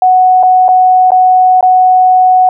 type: tone with dropouts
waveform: sine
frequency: 740 Hz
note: F#5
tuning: in tune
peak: -3 dBFS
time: 0.02-2.49 s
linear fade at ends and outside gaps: 2 ms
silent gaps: 0.429-0.433 / 0.682-0.688 / 1.106-1.118 / 1.609-1.627 s
effects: none